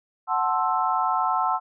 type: chord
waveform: sine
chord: F# half-diminished seventh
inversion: none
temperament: equal with one note detuned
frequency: 740 / 880 / 1050.7 / 1318.5 Hz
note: F#5 / A5 / C6 / E6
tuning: 0 / 0 / +7 / 0 cents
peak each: -26 dBFS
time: 0.27-1.6 s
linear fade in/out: 50 ms
effects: none